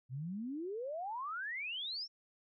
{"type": "exponential sweep", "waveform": "sine", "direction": "up", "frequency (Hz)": [120.8, 5588], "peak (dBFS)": -38, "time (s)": [0.09, 2.08], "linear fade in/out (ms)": 50, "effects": []}